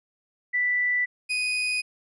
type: tone pair in turn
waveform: sine / 35% pulse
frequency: 1975.5 / 2489 Hz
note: B6 / D#7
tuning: 0 / 0 cents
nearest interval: major third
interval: 400 cents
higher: second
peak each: -21 / -22 dBFS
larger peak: first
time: 0.53-1.06 / 1.29-1.82 s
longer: neither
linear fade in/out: 20 ms
effects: resampled to 24000 Hz